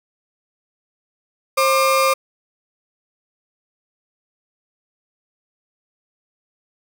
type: tone pair together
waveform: 35% pulse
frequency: 532.8 / 1200 Hz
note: C5 / D6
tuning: +31 / +37 cents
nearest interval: octave + major second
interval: 1406 cents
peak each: -15 dBFS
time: 1.57-2.14 s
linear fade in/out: 10 ms
effects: none